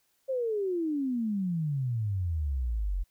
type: exponential sweep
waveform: sine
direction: down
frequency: 543 to 42.8 Hz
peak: -27 dBFS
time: 0.28-3.04 s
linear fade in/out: 20 ms
effects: white hiss -72 dBFS RMS until 3.1 s